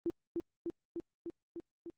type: tone with echo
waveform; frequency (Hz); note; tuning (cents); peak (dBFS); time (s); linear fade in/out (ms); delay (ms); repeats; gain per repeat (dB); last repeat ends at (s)
sine; 339.5; F4; -49; -30; 0.06-0.1; 0; 300; 6; -2; 1.9
effects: Opus 24 kbps